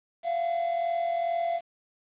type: tone pair together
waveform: triangle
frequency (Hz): 681 / 723.3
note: F5 / F#5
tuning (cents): -44 / -39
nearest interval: minor second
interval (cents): 105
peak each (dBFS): -24 / -32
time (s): 0.23-1.61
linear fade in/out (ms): 50
effects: resampled to 8000 Hz + 9-bit